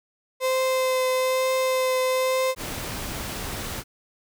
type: tone with vibrato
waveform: 35% pulse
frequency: 517 Hz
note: C5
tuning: 21 cents flat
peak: -19 dBFS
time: 0.4-2.55 s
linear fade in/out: 50 ms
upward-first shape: triangle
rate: 1.1 Hz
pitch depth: 13 cents each way
type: noise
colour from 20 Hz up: pink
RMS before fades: -32 dBFS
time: 2.56-3.84 s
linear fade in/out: 50 ms
effects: none